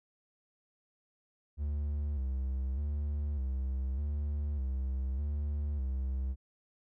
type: tone with vibrato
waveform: triangle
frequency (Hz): 69.3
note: C#2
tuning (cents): 0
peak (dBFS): -29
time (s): 1.57-6.36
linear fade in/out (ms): 50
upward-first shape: square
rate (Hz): 0.83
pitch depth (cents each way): 91
effects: none